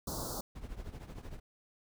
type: band-stop noise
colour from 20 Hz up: pink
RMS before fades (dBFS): -39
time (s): 0.07-0.41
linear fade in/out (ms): 5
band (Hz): 1300 to 4200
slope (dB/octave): 48
type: noise with tremolo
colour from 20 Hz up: brown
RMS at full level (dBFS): -41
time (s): 0.55-1.4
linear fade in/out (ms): 10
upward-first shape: triangle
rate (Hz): 13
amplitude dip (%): 80
effects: none